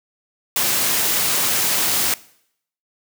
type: high-pass noise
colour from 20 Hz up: white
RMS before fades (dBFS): -19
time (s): 0.56-2.14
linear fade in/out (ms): 2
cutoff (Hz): 110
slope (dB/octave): 12
effects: noise-tail reverb RT60 0.7 s tail -21 dB re dry